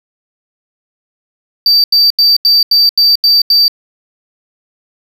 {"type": "tone bursts", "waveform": "triangle", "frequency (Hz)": 4644, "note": "D8", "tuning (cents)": -20, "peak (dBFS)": -4, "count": 8, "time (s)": [1.66, 3.681], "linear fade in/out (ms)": 2, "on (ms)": 180, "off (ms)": 83, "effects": []}